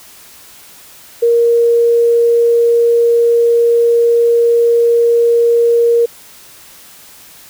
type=tone; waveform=sine; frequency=468.9 Hz; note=A#4; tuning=10 cents sharp; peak=-7 dBFS; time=1.22-6.06 s; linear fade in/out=10 ms; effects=white hiss -39 dBFS RMS until 7.49 s